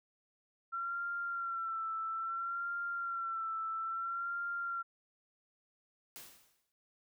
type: tone with vibrato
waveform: sine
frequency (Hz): 1358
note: F6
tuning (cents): -49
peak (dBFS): -35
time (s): 0.72-4.83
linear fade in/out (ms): 20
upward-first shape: sine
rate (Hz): 0.6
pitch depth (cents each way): 45
type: noise with exponential decay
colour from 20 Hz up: white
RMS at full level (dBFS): -47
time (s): 6.16-6.72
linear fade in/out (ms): 0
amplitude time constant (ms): 120
effects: none